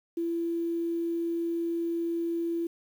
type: tone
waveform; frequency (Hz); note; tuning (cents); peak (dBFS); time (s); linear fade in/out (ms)
sine; 336.8; E4; +37; -27; 0.17-2.67; 5
effects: 9-bit